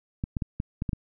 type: clicks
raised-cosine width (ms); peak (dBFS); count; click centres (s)
5; -16; 7; 0.239 / 0.368 / 0.422 / 0.601 / 0.821 / 0.892 / 0.932
effects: none